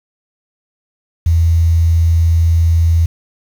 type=tone with quantisation; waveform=sine; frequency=83 Hz; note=E2; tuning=12 cents sharp; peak=-8 dBFS; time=1.26-3.06 s; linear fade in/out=5 ms; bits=6; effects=none